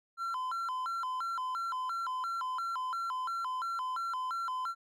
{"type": "tone with vibrato", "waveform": "triangle", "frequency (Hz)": 1178, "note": "D6", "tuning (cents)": 5, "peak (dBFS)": -31, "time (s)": [0.17, 4.75], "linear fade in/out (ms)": 50, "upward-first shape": "square", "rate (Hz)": 2.9, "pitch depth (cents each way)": 250, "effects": []}